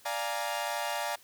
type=chord; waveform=sawtooth; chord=Bb dominant seventh; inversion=first; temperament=equal; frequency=587.3 / 698.5 / 830.6 / 932.3 Hz; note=D5 / F5 / Ab5 / Bb5; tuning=0 / 0 / 0 / 0 cents; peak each=-33 dBFS; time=0.05-1.16 s; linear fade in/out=10 ms; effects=white hiss -58 dBFS RMS until 1.23 s